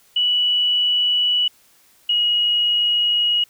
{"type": "tone pair in turn", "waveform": "sine", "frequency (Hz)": [2948, 2897], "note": ["F#7", "F#7"], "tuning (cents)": [-7, -37], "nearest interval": "unison", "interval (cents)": 30, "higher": "first", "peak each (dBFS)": -15, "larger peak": "neither", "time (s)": [[0.16, 1.48], [2.09, 3.44]], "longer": "second", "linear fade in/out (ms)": 5, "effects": ["white hiss -55 dBFS RMS until 3.49 s"]}